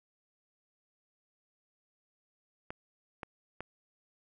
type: clicks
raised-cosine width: 0.5 ms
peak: -24 dBFS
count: 3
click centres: 2.705 / 3.232 / 3.606 s
effects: none